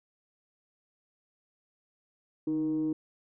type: tone with frequency modulation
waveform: sine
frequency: 311.5 Hz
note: D#4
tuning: 2 cents sharp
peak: -26 dBFS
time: 2.47-2.93 s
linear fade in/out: 5 ms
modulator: 162 Hz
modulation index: 0.32
effects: tanh soft clip ceiling -22 dBFS